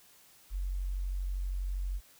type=tone; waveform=sine; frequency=46.25 Hz; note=F#1; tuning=in tune; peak=-31 dBFS; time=0.5-2.01 s; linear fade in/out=50 ms; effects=white hiss -60 dBFS RMS until 2.19 s